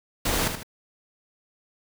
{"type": "noise with echo", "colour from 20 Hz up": "pink", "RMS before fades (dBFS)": -25, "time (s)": [0.25, 0.48], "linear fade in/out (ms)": 5, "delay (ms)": 76, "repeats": 2, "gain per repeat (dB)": -7, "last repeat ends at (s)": 0.632, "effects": []}